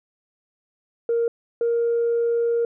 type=tone pair in turn; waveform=sine; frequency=466.2 / 468 Hz; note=A#4 / A#4; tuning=0 / +7 cents; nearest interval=unison; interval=7 cents; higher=second; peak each=-17 dBFS; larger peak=neither; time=1.09-1.28 / 1.61-2.65 s; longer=second; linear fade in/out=2 ms; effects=tanh soft clip ceiling -15 dBFS